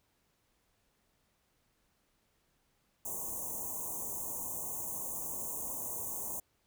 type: band-stop noise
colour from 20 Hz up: white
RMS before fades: -39 dBFS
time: 3.05-6.4 s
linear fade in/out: 5 ms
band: 1100 to 6200 Hz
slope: 96 dB/octave
effects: pink hiss -75 dBFS RMS until 6.66 s